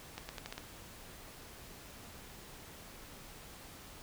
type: accelerating click train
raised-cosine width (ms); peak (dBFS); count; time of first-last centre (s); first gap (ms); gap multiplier
0.2; -24; 6; 0.18-0.58; 110; 0.84
effects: pink hiss -52 dBFS RMS until 4.02 s